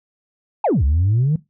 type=exponential two-way sweep; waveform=sine; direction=down then up; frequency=932.3 to 66 to 163.2 Hz; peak=-12 dBFS; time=0.64-1.36 s; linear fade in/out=5 ms; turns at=0.84 s; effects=noise-tail reverb RT60 0.2 s tail -18 dB re dry + tanh soft clip ceiling -11 dBFS